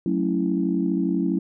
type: chord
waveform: sine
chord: F# minor seventh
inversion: none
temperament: equal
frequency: 185 / 220 / 277.2 / 329.6 Hz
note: F#3 / A3 / C#4 / E4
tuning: 0 / 0 / 0 / 0 cents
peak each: -24 / -28 / -25 / -25 dBFS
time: 0.06-1.39 s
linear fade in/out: 2 ms
effects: tanh soft clip ceiling -9 dBFS